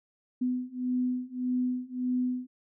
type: beating tone pair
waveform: sine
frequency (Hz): 250 / 251.7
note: B3 / B3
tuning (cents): +21 / +33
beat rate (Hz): 1.7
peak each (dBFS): -31 / -30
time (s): 0.41-2.47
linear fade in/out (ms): 10
effects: none